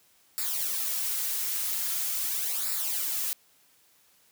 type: noise with flanger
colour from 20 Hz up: blue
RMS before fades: -30 dBFS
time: 0.38-3.33 s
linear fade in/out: 0 ms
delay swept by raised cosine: 0.32 to 5.32 ms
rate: 0.43 Hz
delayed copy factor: -0.7
effects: white hiss -63 dBFS RMS until 4.31 s + high-pass 60 Hz 12 dB/octave